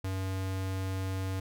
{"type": "tone", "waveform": "square", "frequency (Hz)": 95, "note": "F#2", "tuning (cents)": 46, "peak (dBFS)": -32, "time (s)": [0.04, 1.4], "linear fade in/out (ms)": 5, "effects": []}